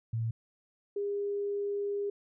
sine tone pair in turn, 113.7 / 405.2 Hz, A#2 / G#4, -43 / -43 cents, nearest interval octave + minor seventh, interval 2200 cents, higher second, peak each -29 / -30 dBFS, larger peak first, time 0.13-0.31 / 0.96-2.1 s, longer second, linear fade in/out 5 ms, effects none

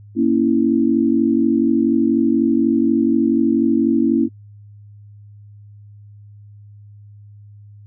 sine chord, A# diminished, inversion none, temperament equal, 233.1 / 277.2 / 329.6 Hz, A#3 / C#4 / E4, 0 / 0 / 0 cents, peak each -17 dBFS, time 0.15-4.29 s, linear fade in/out 50 ms, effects noise-tail reverb RT60 0.1 s tail -23 dB re dry + added 103 Hz sine -39 dBFS peak until 7.86 s

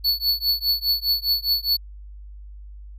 square tone with tremolo, 4435 Hz, C#8, in tune, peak -16 dBFS, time 0.04-1.77 s, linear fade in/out 10 ms, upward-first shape triangle, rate 4.9 Hz, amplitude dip 100%, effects added 50 Hz sine -37 dBFS peak until 2.98 s

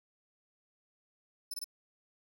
20% pulse tone bursts, 5274 Hz, E8, in tune, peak -31 dBFS, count 3, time 1.51-1.643 s, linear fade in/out 5 ms, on 29 ms, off 23 ms, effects none

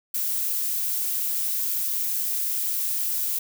violet noise, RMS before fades -26 dBFS, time 0.14-3.39 s, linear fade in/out 5 ms, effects none

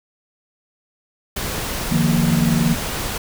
pink noise, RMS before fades -25 dBFS, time 1.36-3.18 s, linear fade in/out 5 ms
sine chord, Eb suspended second, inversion none, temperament equal with one note detuned, 153.42 / 174.61 / 233.1 Hz, Eb3 / F3 / Bb3, -24 / 0 / 0 cents, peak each -19 dBFS, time 1.91-2.75 s, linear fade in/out 10 ms
effects none

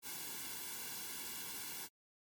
white noise with comb filter, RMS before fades -45 dBFS, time 0.02-1.89 s, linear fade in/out 50 ms, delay 1.6 ms, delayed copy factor -0.9, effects MP3 96 kbps

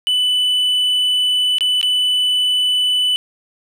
triangle tone with dropouts, 2989 Hz, F#7, 17 cents sharp, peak -12 dBFS, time 0.07-3.16 s, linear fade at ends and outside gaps 0 ms, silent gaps 1.584-1.608 / 1.813-1.829 s, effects none

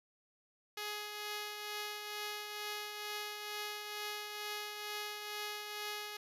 5% pulse tone with tremolo, 418.4 Hz, G#4, 13 cents sharp, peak -27 dBFS, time 0.77-6.17 s, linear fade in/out 5 ms, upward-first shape triangle, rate 2.2 Hz, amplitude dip 45%, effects resampled to 32000 Hz

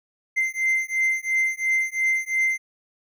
triangle beating tone pair, 2080 / 2082.9 Hz, C7 / C7, -11 / -8 cents, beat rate 2.9 Hz, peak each -22 dBFS, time 0.36-2.58 s, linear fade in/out 20 ms, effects none

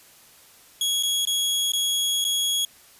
sawtooth tone with dropouts, 3330 Hz, G#7, 4 cents sharp, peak -18 dBFS, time 0.81-2.65 s, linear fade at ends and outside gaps 2 ms, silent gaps 1.027-1.033 / 1.252-1.272 / 1.72-1.734 / 2.243-2.249 s, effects white hiss -52 dBFS RMS until 2.99 s + resampled to 32000 Hz

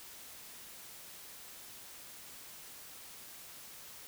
silence, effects white hiss -51 dBFS RMS until 4.07 s

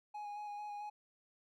triangle tone with vibrato, 830 Hz, G#5, 1 cent flat, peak -40 dBFS, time 0.14-0.9 s, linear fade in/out 10 ms, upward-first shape square, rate 4.5 Hz, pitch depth 14 cents each way, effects none

